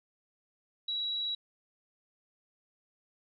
sine tone, 3892 Hz, B7, 26 cents flat, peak -31 dBFS, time 0.88-1.35 s, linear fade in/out 5 ms, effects none

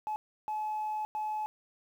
sine tone bursts at uneven times, 856 Hz, A5, 48 cents flat, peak -30 dBFS, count 3, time 0.07-0.16 / 0.48-1.05 / 1.15-1.46 s, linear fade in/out 0 ms, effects tanh soft clip ceiling -28 dBFS + 10-bit

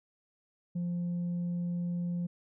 sine tone with tanh clipping, 174.61 Hz, F3, in tune, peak -31 dBFS, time 0.75-2.27 s, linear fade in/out 10 ms, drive 1 dB, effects none

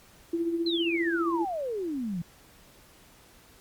sine tone with tremolo, 336.2 Hz, E4, 34 cents sharp, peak -23 dBFS, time 0.33-1.45 s, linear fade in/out 5 ms, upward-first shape triangle, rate 15 Hz, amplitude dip 60%
sine exponential sweep, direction down, 4186 to 161.6 Hz, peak -29 dBFS, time 0.66-2.22 s, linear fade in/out 5 ms
effects pink hiss -56 dBFS RMS until 3.6 s + Opus 48 kbps

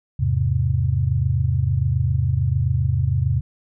sine chord, E augmented, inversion none, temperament equal, 82.41 / 103.83 / 130.81 Hz, E2 / G#2 / B#2, 0 / 0 / 0 cents, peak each -22 / -22 / -20 dBFS, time 0.19-3.41 s, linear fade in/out 10 ms, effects none

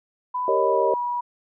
sine tone with pitch glide, 996 to 969.9 Hz, B5 to B5, +14 to -32 cents, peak -23 dBFS, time 0.34-1.21 s, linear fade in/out 10 ms, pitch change -46 cents, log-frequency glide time 0.59-0.88 s
sine chord, Eb dominant seventh, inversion first, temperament equal, 392 / 466.2 / 554.4 / 622.3 Hz, G4 / Bb4 / Db5 / Eb5, 0 / 0 / 0 / 0 cents, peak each -24 dBFS, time 0.48-0.94 s, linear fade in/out 2 ms
effects none

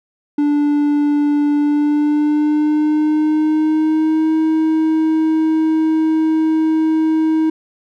triangle tone with pitch glide, 292.2 to 316.8 Hz, D4 to D#4, -9 to +31 cents, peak -10 dBFS, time 0.38-7.5 s, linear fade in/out 5 ms, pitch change +140 cents, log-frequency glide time 1.55-4.34 s, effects none

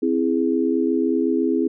sine chord, C augmented, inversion none, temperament equal, 261.6 / 329.6 / 415.3 Hz, C4 / E4 / G#4, 0 / 0 / 0 cents, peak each -21 / -21 / -23 dBFS, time 0.02-1.68 s, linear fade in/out 10 ms, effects none

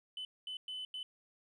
sine tone bursts at uneven times, 3020 Hz, F#7, 35 cents sharp, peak -38 dBFS, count 4, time 0.17-0.25 / 0.47-0.57 / 0.68-0.85 / 0.94-1.03 s, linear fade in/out 2 ms, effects tanh soft clip ceiling -37 dBFS + 13-bit

